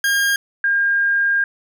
40% pulse / sine tone pair in turn, 1617 / 1611 Hz, G#6 / G6, -47 / +47 cents, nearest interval unison, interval 6 cents, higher first, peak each -14 dBFS, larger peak neither, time 0.04-0.36 / 0.64-1.44 s, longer second, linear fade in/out 2 ms, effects none

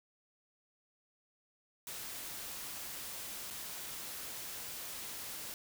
white noise with dropouts, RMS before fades -44 dBFS, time 1.87-5.54 s, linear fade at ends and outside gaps 1 ms, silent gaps 3.504-3.508 s, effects none

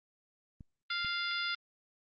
clicks, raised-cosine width 5 ms, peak -36 / -36 dBFS, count 2, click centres 0.608 / 1.047 s
harmonic tone, 697 Hz, F5, 4 cents flat, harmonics 2 / 3 / 4 / 5 / 6 / 7, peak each -36 / -39 / -43 / -39 / -46 / -41 dBFS, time 0.9-1.55 s, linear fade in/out 5 ms
effects Opus 32 kbps

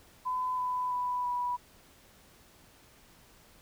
sine tone with pitch steps, 1010 / 1000.1 / 990.4 / 980.7 Hz, B5 / B5 / B5 / B5, +39 / +21 / +5 / -12 cents, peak -29 dBFS, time 0.25-1.57 s, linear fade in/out 20 ms, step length 330 ms, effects pink hiss -59 dBFS RMS until 3.61 s

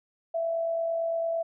sine tone with amplitude modulation, 664 Hz, E5, 12 cents sharp, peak -24 dBFS, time 0.34-1.43 s, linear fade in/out 10 ms, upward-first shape sine, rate 48.9 Hz, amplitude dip 35%, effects none

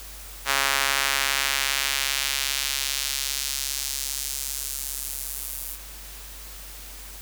sawtooth tone with high-pass filter sweep, 137.5 Hz, C#3, 14 cents flat, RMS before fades -27 dBFS, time 0.45-5.78 s, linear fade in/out 50 ms, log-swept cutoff 1300 to 12000 Hz, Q 0.87, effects added 49 Hz sine -42 dBFS peak until 7.21 s + white hiss -42 dBFS RMS until 7.21 s

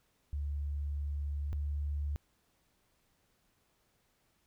sine tone pair in turn, 72.2 / 72.74 Hz, D2 / D2, -29 / -16 cents, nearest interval unison, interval 13 cents, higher second, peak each -33 / -32 dBFS, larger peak second, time 0.33-1.53 / 1.53-2.16 s, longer first, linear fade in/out 0 ms, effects pink hiss -74 dBFS RMS until 4.46 s

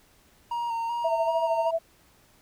triangle tone with vibrato, 932.3 Hz, A#5, in tune, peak -25 dBFS, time 0.51-1.71 s, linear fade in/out 5 ms, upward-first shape square, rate 2.6 Hz, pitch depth 24 cents each way
sine tone with tremolo, 659.3 Hz, E5, in tune, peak -21 dBFS, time 1.04-1.79 s, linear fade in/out 10 ms, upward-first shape sine, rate 13 Hz, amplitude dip 70%
effects pink hiss -60 dBFS RMS until 2.41 s

